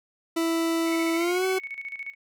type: tone with pitch glide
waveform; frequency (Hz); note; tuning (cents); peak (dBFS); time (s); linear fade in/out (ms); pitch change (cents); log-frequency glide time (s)
40% pulse; 330 to 376.9; E4 to F#4; +2 to +32; -22; 0.36-1.59; 10; +230; 1.15-1.45
type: tone with tremolo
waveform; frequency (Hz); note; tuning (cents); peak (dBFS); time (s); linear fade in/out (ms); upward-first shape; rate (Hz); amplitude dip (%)
sine; 2217; C#7; 0; -31; 0.85-2.15; 50; square; 14; 70
effects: none